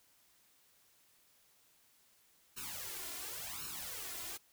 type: noise with flanger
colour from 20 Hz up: white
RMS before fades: -44 dBFS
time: 2.56-4.38 s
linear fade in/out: 20 ms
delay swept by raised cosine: 0.73 to 2.93 ms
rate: 0.92 Hz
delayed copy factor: +1
effects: white hiss -69 dBFS RMS until 4.52 s